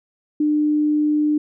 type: tone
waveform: sine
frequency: 300 Hz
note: D4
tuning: 37 cents sharp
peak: -15 dBFS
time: 0.4-1.38 s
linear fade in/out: 5 ms
effects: none